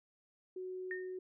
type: tone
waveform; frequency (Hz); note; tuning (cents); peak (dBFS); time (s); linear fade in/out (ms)
sine; 370; F#4; 0; -40; 0.56-1.19; 5
type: tone with exponential decay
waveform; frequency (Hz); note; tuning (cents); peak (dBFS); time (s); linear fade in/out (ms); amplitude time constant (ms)
sine; 1833; A#6; -30; -36; 0.91-1.17; 1; 55
effects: none